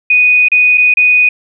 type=tone with dropouts; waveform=sine; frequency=2483 Hz; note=D#7; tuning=4 cents flat; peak=-5 dBFS; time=0.1-1.29 s; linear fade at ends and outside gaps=5 ms; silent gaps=0.485-0.517 / 0.775-0.779 / 0.94-0.97 s; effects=none